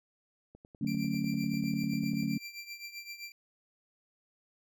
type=click train; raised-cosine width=2 ms; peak=-38 dBFS; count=18; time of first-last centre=0.55-2.233 s; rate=10.1 Hz
type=chord; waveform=sine; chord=D major seventh; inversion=none; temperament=just; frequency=146.83 / 183.54 / 220.2 / 275.3 Hz; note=D3 / F#3 / A3 / C#4; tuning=0 / -14 / +2 / -12 cents; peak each=-37 / -36 / -33 / -35 dBFS; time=0.81-2.38 s; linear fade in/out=5 ms
type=tone with tremolo; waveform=25% pulse; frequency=2358 Hz; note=D7; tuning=6 cents sharp; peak=-35 dBFS; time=0.87-3.32 s; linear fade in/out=2 ms; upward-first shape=triangle; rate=7.7 Hz; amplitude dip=80%
effects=none